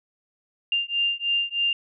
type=beating tone pair; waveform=sine; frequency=2794 / 2797.2 Hz; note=F7 / F7; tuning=0 / +2 cents; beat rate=3.2 Hz; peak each=-25 dBFS; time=0.72-1.73 s; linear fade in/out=2 ms; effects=none